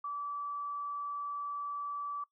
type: tone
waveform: sine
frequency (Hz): 1155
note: D6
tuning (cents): -29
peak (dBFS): -35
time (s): 0.04-2.24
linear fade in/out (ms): 5
effects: noise-tail reverb RT60 0.1 s tail -21 dB re dry